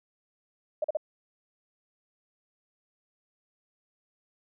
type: tone bursts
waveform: sine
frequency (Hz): 611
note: D#5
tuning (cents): -32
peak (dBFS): -24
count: 3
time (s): 0.82-0.971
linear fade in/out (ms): 5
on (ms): 23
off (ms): 41
effects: none